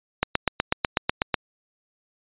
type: click train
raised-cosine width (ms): 0.3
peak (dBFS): -3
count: 10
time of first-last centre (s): 0.23-1.342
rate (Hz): 8.09
effects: resampled to 8000 Hz